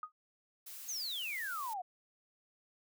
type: tone with exponential decay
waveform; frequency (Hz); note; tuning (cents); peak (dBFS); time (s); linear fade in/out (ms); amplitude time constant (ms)
sine; 1244.5; D#6; 0; -35; 0.03-0.12; 2; 18
type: noise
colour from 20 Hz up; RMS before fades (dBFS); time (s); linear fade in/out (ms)
blue; -48; 0.66-1.74; 10
type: exponential sweep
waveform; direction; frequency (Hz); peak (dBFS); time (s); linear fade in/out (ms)
sine; down; 6645 to 698.5; -37; 0.88-1.82; 10
effects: none